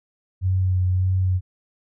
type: tone with vibrato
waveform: sine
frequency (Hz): 92.5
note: F#2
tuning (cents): 0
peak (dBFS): -17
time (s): 0.41-1.41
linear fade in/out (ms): 50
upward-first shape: sine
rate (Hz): 1.7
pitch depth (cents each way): 20
effects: none